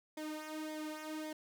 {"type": "tone with flanger", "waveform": "sawtooth", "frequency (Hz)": 308.9, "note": "D#4", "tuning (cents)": -12, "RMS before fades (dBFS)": -43, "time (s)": [0.17, 1.33], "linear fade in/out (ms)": 5, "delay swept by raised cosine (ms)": [0.71, 3.01], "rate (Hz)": 1.8, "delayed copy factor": -0.75, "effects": []}